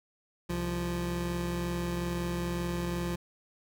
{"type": "tone pair together", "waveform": "25% pulse", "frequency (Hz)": [65.41, 173.97], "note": ["C2", "F3"], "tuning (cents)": [0, -6], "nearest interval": "octave + perfect fourth", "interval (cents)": 1694, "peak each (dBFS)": [-33, -28], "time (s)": [0.49, 3.16], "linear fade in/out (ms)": 10, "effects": []}